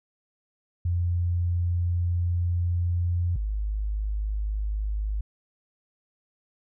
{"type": "tone pair in turn", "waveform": "sine", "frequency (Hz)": [87.31, 51.91], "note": ["F2", "G#1"], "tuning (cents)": [0, 0], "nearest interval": "major sixth", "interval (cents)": 900, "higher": "first", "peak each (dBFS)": [-22, -25], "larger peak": "first", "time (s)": [[0.85, 3.36], [3.36, 5.21]], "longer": "first", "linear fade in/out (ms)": 5, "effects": []}